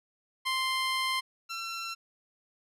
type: tone pair in turn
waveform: 15% pulse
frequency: 1046.5 / 1352.1 Hz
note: C6 / E6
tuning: 0 / +44 cents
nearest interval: major third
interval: 444 cents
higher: second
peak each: -21 / -28 dBFS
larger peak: first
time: 0.45-1.21 / 1.49-1.95 s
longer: first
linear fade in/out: 20 ms
effects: low-pass 10000 Hz 12 dB/octave